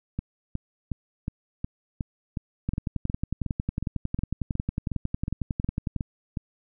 two click trains, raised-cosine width 5 ms, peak -14 / -16 dBFS, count 37 / 18, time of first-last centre 2.69-5.963 / 0.19-6.372 s, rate 11 / 2.75 Hz, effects none

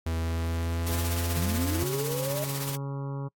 45% pulse tone with pitch glide, 82.1 to 86.78 Hz, E2 to F2, -6 to -10 cents, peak -27 dBFS, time 0.06-1.84 s, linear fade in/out 5 ms, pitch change +96 cents, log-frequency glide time 0.16-1.7 s
white noise with tremolo, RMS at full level -34 dBFS, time 0.86-2.76 s, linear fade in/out 10 ms, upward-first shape sine, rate 16 Hz, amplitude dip 50%
sine linear sweep, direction up, 146.83 to 615 Hz, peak -30 dBFS, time 1.36-2.44 s, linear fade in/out 2 ms
harmonic tone, 138.6 Hz, C#3, in tune, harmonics 1 / 2 / 3 / 4 / 6 / 7 / 8 / 9 / 10, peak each -31 / -41 / -43 / -45 / -49 / -48 / -49 / -56 / -57 dBFS, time 1.81-3.29 s, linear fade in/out 20 ms
effects noise-tail reverb RT60 0.1 s tail -26 dB re dry + AAC 64 kbps

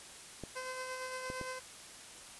clicks, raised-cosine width 2 ms, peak -28 dBFS, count 3, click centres 0.437 / 1.301 / 1.413 s
15% pulse tone with tremolo, 514 Hz, C5, 31 cents flat, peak -32 dBFS, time 0.55-1.6 s, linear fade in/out 20 ms, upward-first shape sine, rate 8.7 Hz, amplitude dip 35%
effects white hiss -51 dBFS RMS until 2.39 s + resampled to 24000 Hz

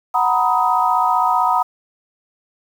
sine chord, B major seventh, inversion second, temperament equal with one note detuned, 740 / 932.3 / 987.8 / 1255.3 Hz, F#5 / A#5 / B5 / D#6, 0 / 0 / 0 / +15 cents, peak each -19 dBFS, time 0.14-1.63 s, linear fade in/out 10 ms, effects 7-bit

